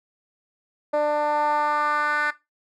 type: tone with band-pass filter sweep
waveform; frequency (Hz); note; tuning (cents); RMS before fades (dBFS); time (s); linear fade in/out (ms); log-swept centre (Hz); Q
10% pulse; 297.4; D4; +22; -22; 0.93-2.31; 10; 610 to 1600; 3.1
effects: noise-tail reverb RT60 0.2 s tail -17 dB re dry